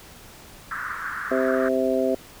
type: band-pass noise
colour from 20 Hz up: pink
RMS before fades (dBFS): -31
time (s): 0.71-1.69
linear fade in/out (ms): 5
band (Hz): 1200 to 1700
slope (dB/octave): 48
type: harmonic tone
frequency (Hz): 130.81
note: C3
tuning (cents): 0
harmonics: 2 / 3 / 4 / 5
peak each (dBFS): -25 / -25 / -25 / -25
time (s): 1.31-2.15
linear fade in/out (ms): 5
effects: pink hiss -46 dBFS RMS until 2.4 s